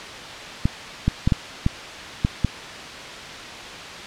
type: clicks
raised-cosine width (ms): 5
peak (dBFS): -5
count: 7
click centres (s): 0.655 / 1.08 / 1.275 / 1.322 / 1.664 / 2.249 / 2.447
effects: white hiss -34 dBFS RMS until 4.06 s + low-pass 4000 Hz 12 dB/octave